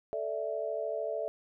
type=chord; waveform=sine; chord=A suspended fourth; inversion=none; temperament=just; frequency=440 / 586.7 / 660 Hz; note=A4 / D5 / E5; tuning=0 / -2 / +2 cents; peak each=-37 / -36 / -35 dBFS; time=0.13-1.28 s; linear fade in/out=0 ms; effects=none